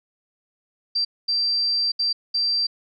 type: tone bursts at uneven times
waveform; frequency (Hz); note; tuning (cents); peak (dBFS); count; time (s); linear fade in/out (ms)
sine; 4700; D8; +1; -19; 4; 0.95-1.05 / 1.28-1.92 / 1.99-2.13 / 2.34-2.67; 10
effects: none